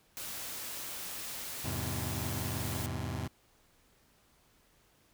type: noise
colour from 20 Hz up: white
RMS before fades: -41 dBFS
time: 0.17-2.86 s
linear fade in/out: 0 ms
type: chord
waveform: sawtooth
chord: E augmented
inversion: none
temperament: just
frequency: 82.41 / 103.01 / 128.76 Hz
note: E2 / G#2 / B#2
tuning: 0 / -14 / -27 cents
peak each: -35 dBFS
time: 1.64-3.28 s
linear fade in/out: 10 ms
effects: pink hiss -67 dBFS RMS until 5.13 s